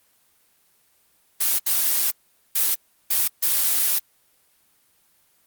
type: noise bursts at uneven times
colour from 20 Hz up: blue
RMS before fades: -20 dBFS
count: 5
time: 1.4-1.59 / 1.66-2.11 / 2.55-2.75 / 3.1-3.28 / 3.42-3.99 s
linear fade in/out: 10 ms
effects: white hiss -62 dBFS RMS until 5.46 s + Opus 24 kbps